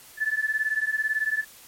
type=beating tone pair; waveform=sine; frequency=1734 / 1752 Hz; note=A6 / A6; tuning=-26 / -8 cents; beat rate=18 Hz; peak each=-26 dBFS; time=0.17-1.45 s; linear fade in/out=50 ms; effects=white hiss -49 dBFS RMS until 1.67 s + MP3 64 kbps